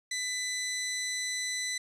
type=tone; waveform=15% pulse; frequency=2000 Hz; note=B6; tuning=21 cents sharp; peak=-25 dBFS; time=0.11-1.78 s; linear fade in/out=5 ms; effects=resampled to 22050 Hz